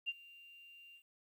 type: tone with ADSR envelope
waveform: sine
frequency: 2784 Hz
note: F7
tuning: 6 cents flat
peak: -33 dBFS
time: 0.06-1.03 s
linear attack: 28 ms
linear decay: 37 ms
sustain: -22 dB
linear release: 76 ms
effects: 12-bit